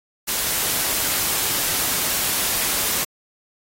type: noise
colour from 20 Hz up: white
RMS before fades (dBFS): -22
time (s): 0.27-3.05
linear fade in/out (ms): 20
effects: AAC 48 kbps